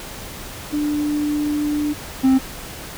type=tone pair in turn; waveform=sine / triangle; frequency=296.3 / 263.5 Hz; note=D4 / C4; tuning=+15 / +12 cents; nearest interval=major second; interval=203 cents; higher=first; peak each=-18 / -9 dBFS; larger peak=second; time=0.72-1.94 / 2.23-2.39 s; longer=first; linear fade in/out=20 ms; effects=pink hiss -34 dBFS RMS until 2.97 s